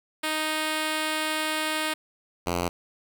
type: tone pair in turn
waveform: 5% pulse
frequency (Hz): 311.1 / 87.3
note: D#4 / F2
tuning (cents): 0 / 0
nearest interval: octave + minor seventh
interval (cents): 2200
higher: first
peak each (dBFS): -14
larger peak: neither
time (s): 0.23-1.94 / 2.46-2.69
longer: first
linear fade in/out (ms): 10
effects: none